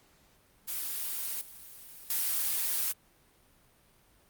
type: noise with level steps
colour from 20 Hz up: blue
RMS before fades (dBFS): -35 / -49 / -30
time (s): 0.67-2.93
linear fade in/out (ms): 20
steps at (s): 1.41 / 2.1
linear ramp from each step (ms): 2
effects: pink hiss -64 dBFS RMS until 4.29 s + Opus 48 kbps